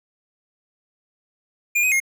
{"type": "tone with pitch steps", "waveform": "square", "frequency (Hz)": [2413, 2513, 2141], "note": ["D7", "D#7", "C7"], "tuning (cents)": [46, 17, 39], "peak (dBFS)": -17, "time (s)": [1.75, 2.002], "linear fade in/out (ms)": 10, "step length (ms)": 84, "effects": []}